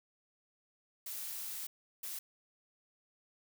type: noise bursts at uneven times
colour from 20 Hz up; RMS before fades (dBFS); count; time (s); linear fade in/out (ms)
blue; -42; 2; 1.06-1.67 / 2.03-2.19; 5
effects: none